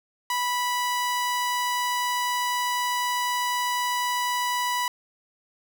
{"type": "tone", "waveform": "sawtooth", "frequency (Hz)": 984, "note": "B5", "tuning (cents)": -7, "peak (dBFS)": -20, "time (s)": [0.3, 4.88], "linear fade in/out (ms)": 2, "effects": []}